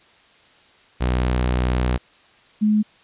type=tone pair in turn; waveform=sawtooth / sine; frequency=62 / 212.2 Hz; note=B1 / G#3; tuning=+7 / +38 cents; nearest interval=octave + major sixth; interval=2131 cents; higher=second; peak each=-14 dBFS; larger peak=neither; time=1-1.98 / 2.61-2.83 s; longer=first; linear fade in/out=20 ms; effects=white hiss -53 dBFS RMS until 3.03 s + resampled to 8000 Hz